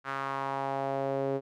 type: tone with band-pass filter sweep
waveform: sawtooth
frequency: 136.5 Hz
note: C#3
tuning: 26 cents flat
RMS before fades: -32 dBFS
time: 0.04-1.41 s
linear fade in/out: 50 ms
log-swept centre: 1400 to 440 Hz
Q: 2.6
effects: none